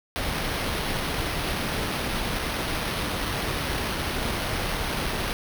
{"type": "noise with sample-and-hold", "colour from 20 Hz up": "pink", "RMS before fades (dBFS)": -28, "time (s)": [0.16, 5.33], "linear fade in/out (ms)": 0, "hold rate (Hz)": 7350, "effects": []}